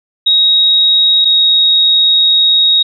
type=tone pair in turn; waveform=sine; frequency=3786 / 3771 Hz; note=A#7 / A#7; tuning=+26 / +19 cents; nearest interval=unison; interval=7 cents; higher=first; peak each=-6 dBFS; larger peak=neither; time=0.26-1.25 / 1.25-2.83 s; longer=second; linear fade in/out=10 ms; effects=none